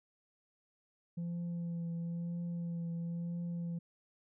sine tone with vibrato, 170.4 Hz, F3, 42 cents flat, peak -33 dBFS, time 1.17-3.79 s, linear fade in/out 10 ms, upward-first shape triangle, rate 1 Hz, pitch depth 24 cents each way, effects tanh soft clip ceiling -35 dBFS

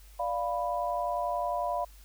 sine chord, B diminished, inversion first, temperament equal, 587.3 / 698.5 / 987.8 Hz, D5 / F5 / B5, 0 / 0 / 0 cents, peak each -34 / -31 / -33 dBFS, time 0.19-1.85 s, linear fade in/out 10 ms, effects added 50 Hz sine -50 dBFS peak until 2.04 s + white hiss -59 dBFS RMS until 2.04 s

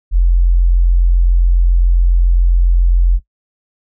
sine tone, 43.65 Hz, F1, in tune, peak -7 dBFS, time 0.11-3.2 s, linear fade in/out 50 ms, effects noise-tail reverb RT60 0.1 s tail -18 dB re dry

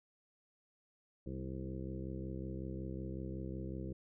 harmonic tone with a mistuned harmonic, 65.41 Hz, C2, in tune, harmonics 1 / 2 / 3 / 4 / 5 / 6 / 7 / 8, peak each -45 / -45 / -46 / -55 / -47 / -51 / -55 / -54 dBFS, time 1.26-3.93 s, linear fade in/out 5 ms, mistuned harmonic 4, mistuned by -24 cents, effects none

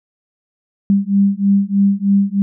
sine beating tone pair, 197.1 / 200.3 Hz, G3 / G3, +10 / +38 cents, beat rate 3.2 Hz, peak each -14 dBFS, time 0.9-2.42 s, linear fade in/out 0 ms, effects none

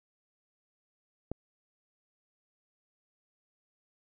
click, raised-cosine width 2 ms, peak -21 dBFS, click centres 1.316 s, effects none

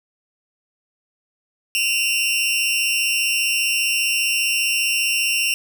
sawtooth tone with amplitude modulation, 2755 Hz, F7, 24 cents flat, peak -11 dBFS, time 1.75-5.54 s, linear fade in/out 0 ms, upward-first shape sine, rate 220 Hz, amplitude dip 75%, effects none

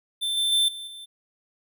square tone with level steps, 3550 Hz, A7, 15 cents sharp, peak -25 / -22 / -19 / -35 / -39 dBFS, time 0.21-1.06 s, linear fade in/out 20 ms, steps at 0.37 / 0.52 / 0.68 / 0.87 s, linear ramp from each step 5 ms, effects none

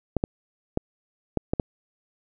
clicks, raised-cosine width 2 ms, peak -9 dBFS, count 6, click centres 0.167 / 0.239 / 0.774 / 1.373 / 1.535 / 1.598 s, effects none

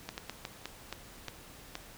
slowing click train, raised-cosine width 0.2 ms, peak -20 dBFS, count 8, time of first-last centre 0.09-1.754 s, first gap 89 ms, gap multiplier 1.32, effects pink hiss -52 dBFS RMS until 1.97 s

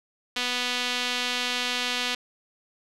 sawtooth tone with band-pass filter, 246.9 Hz, B3, in tune, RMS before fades -28 dBFS, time 0.36-2.15 s, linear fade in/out 5 ms, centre 3400 Hz, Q 1.6, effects resampled to 32000 Hz + 8-bit

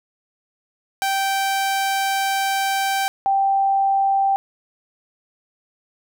sawtooth / sine tone pair in turn, 780 / 783.9 Hz, G5 / G5, -9 / 0 cents, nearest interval unison, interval 9 cents, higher second, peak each -15 dBFS, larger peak neither, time 1.02-3.08 / 3.26-4.36 s, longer first, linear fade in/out 0 ms, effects none

